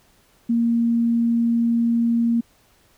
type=tone; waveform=sine; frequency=233.1 Hz; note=A#3; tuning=in tune; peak=-16 dBFS; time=0.49-2.41 s; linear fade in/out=10 ms; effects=pink hiss -58 dBFS RMS until 2.97 s